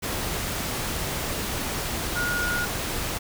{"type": "tone in noise", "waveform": "sine", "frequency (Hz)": 1436, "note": "F6", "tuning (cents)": 48, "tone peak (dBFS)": -25, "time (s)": [2.15, 2.66], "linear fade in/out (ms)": 20, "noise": "pink", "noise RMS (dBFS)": -29, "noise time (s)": [0.02, 3.19], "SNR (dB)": 1, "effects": []}